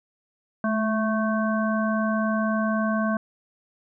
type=harmonic tone with a mistuned harmonic; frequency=220 Hz; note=A3; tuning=in tune; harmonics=1 / 3 / 5 / 7; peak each=-23 / -28 / -30 / -31 dBFS; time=0.64-3.17 s; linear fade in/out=2 ms; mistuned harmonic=1; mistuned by=-30 cents; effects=none